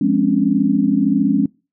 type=chord; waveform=sine; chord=Db major seventh; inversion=first; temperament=equal with one note detuned; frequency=174.61 / 207.7 / 261.6 / 283.2 Hz; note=F3 / Ab3 / C4 / Db4; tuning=0 / 0 / 0 / +37 cents; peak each=-22 / -17 / -18 / -17 dBFS; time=0.01-1.46 s; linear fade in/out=5 ms; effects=noise-tail reverb RT60 0.3 s tail -24 dB re dry